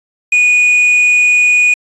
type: tone with quantisation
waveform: triangle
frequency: 2464 Hz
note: D#7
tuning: 17 cents flat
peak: -5 dBFS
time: 0.32-1.74 s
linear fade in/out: 5 ms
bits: 5
effects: resampled to 24000 Hz